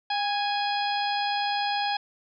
harmonic tone with a mistuned harmonic, 830.6 Hz, G#5, in tune, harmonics 1 / 2 / 3 / 4 / 5 / 6, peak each -26 / -34 / -36 / -34 / -37 / -36 dBFS, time 0.1-1.97 s, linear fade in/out 5 ms, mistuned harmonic 1, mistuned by -36 cents, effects none

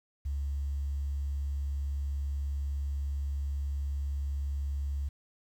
sine tone, 70.2 Hz, C#2, 22 cents sharp, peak -29 dBFS, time 0.25-5.09 s, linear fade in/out 10 ms, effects tanh soft clip ceiling -26 dBFS + 10-bit

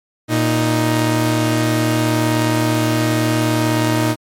sawtooth tone pair together, 117.05 / 311.9 Hz, A#2 / D#4, +8 / +4 cents, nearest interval octave + perfect fourth, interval 1696 cents, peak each -13 dBFS, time 0.28-4.16 s, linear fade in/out 50 ms, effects MP3 64 kbps

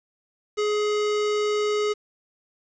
square tone, 419.7 Hz, G#4, 18 cents sharp, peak -22 dBFS, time 0.57-1.94 s, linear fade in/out 20 ms, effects resampled to 16000 Hz + 8-bit

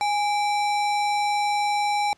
sine tone with sample-and-hold, 826 Hz, G#5, 10 cents flat, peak -20 dBFS, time 0.01-2.13 s, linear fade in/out 0 ms, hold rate 3150 Hz, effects pink hiss -60 dBFS RMS until 2.17 s + low-pass 7000 Hz 12 dB/octave

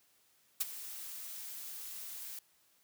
blue noise with ADSR envelope, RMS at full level -30 dBFS, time 0.6-2.39 s, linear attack 11 ms, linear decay 25 ms, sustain -15 dB, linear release 3 ms, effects white hiss -70 dBFS RMS until 2.83 s + high-pass 60 Hz 12 dB/octave

